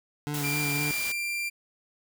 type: tone with vibrato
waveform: 25% pulse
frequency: 145.7 Hz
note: D3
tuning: 13 cents flat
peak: -26 dBFS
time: 0.27-0.91 s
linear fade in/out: 0 ms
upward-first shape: sine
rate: 3.9 Hz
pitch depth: 29 cents each way
type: noise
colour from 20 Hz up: white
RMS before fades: -35 dBFS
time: 0.34-1.12 s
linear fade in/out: 2 ms
type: tone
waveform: 40% pulse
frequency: 2373 Hz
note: D7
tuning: 17 cents sharp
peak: -28 dBFS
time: 0.43-1.5 s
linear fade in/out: 20 ms
effects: none